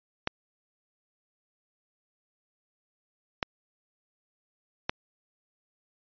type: clicks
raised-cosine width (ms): 0.3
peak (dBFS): -10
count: 3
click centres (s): 0.274 / 3.428 / 4.895
effects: resampled to 11025 Hz